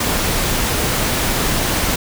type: noise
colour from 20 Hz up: pink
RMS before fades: -18 dBFS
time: 0-1.96 s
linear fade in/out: 5 ms
effects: none